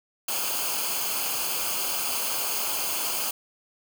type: noise with comb filter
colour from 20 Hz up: white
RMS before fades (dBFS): -28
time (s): 0.28-3.31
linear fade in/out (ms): 5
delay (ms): 0.53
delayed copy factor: -0.7
effects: none